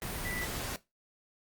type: tone in noise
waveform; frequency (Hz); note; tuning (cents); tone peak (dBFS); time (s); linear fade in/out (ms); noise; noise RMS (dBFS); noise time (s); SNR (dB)
sine; 1975.5; B6; 0; -37; 0.25-0.45; 0; pink; -37; 0.02-0.76; -3
effects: noise-tail reverb RT60 0.2 s tail -17 dB re dry + Opus 32 kbps